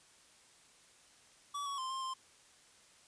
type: tone with pitch steps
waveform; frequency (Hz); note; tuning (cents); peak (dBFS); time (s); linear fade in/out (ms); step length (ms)
square; 1145 / 1119 / 1044 / 1058 / 1048; D6 / C#6 / C6 / C6 / C6; -44 / +16 / -4 / +19 / +2; -38; 1.54-2.14; 10; 120
effects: white hiss -63 dBFS RMS until 3.07 s + resampled to 22050 Hz